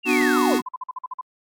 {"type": "linear sweep", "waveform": "sine", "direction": "down", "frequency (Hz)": [2840, 127.5], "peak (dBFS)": -22, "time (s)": [0.03, 0.62], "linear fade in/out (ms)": 50}
{"type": "chord", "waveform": "square", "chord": "B minor", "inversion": "none", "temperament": "just", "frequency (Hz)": [246.9, 296.3, 370.4], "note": ["B3", "D4", "F#4"], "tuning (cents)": [0, 15, 2], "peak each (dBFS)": -23, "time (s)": [0.05, 0.62], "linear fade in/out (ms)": 50}
{"type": "tone bursts", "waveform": "sine", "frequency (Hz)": 1017, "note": "C6", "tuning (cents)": -50, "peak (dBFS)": -27, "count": 12, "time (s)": [0.36, 1.212], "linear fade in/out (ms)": 5, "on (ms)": 27, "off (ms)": 48}
{"effects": ["AAC 64 kbps"]}